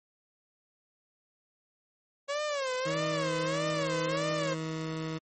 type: tone with vibrato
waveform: sawtooth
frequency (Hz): 553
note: C#5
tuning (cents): -4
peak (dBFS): -26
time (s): 2.28-4.55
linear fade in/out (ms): 20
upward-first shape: sine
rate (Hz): 1.6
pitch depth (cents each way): 150
type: tone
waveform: 20% pulse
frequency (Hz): 159.5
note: D#3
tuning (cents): +43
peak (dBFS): -28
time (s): 2.85-5.19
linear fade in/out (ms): 20
effects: MP3 32 kbps